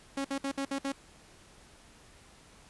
sawtooth tone bursts, 274.7 Hz, C#4, 16 cents flat, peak -27 dBFS, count 6, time 0.17-0.921 s, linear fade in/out 5 ms, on 76 ms, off 59 ms, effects pink hiss -57 dBFS RMS until 2.69 s + resampled to 24000 Hz

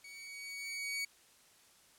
sawtooth tone with level ramp, 2249 Hz, C#7, 24 cents sharp, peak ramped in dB -46 to -31 dBFS, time 0.04-1.05 s, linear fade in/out 5 ms, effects white hiss -64 dBFS RMS until 1.98 s + low-pass 11000 Hz 12 dB/octave

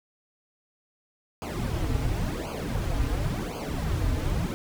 brown noise with flanger, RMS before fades -28 dBFS, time 1.42-4.54 s, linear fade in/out 0 ms, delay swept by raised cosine 0.53 to 5.53 ms, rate 0.93 Hz, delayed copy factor -1, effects none

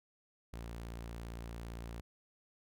sawtooth tone, 57.6 Hz, A#1, 20 cents flat, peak -39 dBFS, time 0.53-2.01 s, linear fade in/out 5 ms, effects none

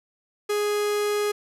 45% pulse tone, 415.3 Hz, G#4, in tune, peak -22 dBFS, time 0.49-1.32 s, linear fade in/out 10 ms, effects resampled to 32000 Hz + 9-bit

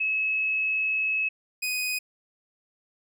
sine / sawtooth tone pair in turn, 2581 / 2497 Hz, E7 / D#7, -37 / +6 cents, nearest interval minor second, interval 57 cents, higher first, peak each -23 dBFS, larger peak neither, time 0-1.29 / 1.62-1.99 s, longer first, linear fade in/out 10 ms, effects none

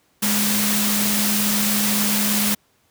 sine tone in noise, 207.7 Hz, G#3, in tune, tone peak -22 dBFS, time 0.22-2.55 s, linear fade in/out 10 ms, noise white, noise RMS -21 dBFS, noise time 0.22-2.55 s, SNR -4 dB, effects pink hiss -62 dBFS RMS until 2.9 s + high-pass 80 Hz 12 dB/octave

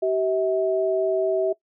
sine tone pair together, 383.5 / 645 Hz, G4 / E5, -38 / -38 cents, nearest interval major sixth, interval 900 cents, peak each -22 dBFS, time 0.02-1.53 s, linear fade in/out 10 ms, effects noise-tail reverb RT60 0.1 s tail -19 dB re dry

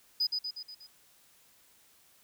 sine tone with echo, 4978 Hz, D#8, in tune, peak -23 dBFS, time 0.2-0.27 s, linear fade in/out 10 ms, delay 120 ms, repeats 5, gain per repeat -5 dB, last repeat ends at 0.87 s, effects tanh soft clip ceiling -24 dBFS + white hiss -63 dBFS RMS until 2.23 s

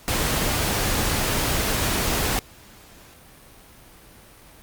pink noise, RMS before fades -23 dBFS, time 0.08-2.39 s, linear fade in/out 0 ms, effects pink hiss -48 dBFS RMS until 4.62 s + Opus 48 kbps

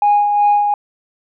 sine tone with tremolo, 824 Hz, G#5, 14 cents flat, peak -7 dBFS, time 0.02-0.74 s, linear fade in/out 2 ms, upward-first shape sine, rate 2.7 Hz, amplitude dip 45%, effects tanh soft clip ceiling -6 dBFS

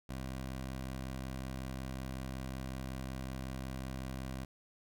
15% pulse tone, 65.41 Hz, C2, in tune, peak -33 dBFS, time 0.09-4.45 s, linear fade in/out 5 ms, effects none

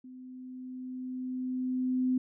sine tone with level ramp, 255.2 Hz, C4, 43 cents flat, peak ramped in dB -45 to -24 dBFS, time 0.04-2.18 s, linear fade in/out 5 ms, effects none

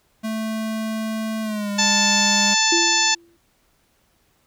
square tone with pitch glide, 220 to 202.9 Hz, A3 to G#3, 0 to -40 cents, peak -24 dBFS, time 0.23-2.55 s, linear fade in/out 20 ms, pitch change -140 cents, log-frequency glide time 1.42-1.71 s
harmonic tone, 880 Hz, A5, in tune, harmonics 1 / 2 / 3 / 4 / 5 / 6 / 7 / 8, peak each -24 / -24 / -24 / -24 / -24 / -24 / -24 / -24 dBFS, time 1.78-3.15 s, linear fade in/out 10 ms
sine tone with exponential decay, 339.6 Hz, F4, 48 cents flat, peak -18 dBFS, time 2.72-3.37 s, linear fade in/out 5 ms, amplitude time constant 140 ms
effects pink hiss -63 dBFS RMS until 4.46 s

